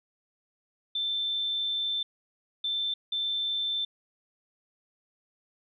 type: tone bursts at uneven times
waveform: sine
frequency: 3548 Hz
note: A7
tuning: 14 cents sharp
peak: -27 dBFS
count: 3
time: 0.95-2.03 / 2.64-2.94 / 3.12-3.85 s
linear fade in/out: 5 ms
effects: none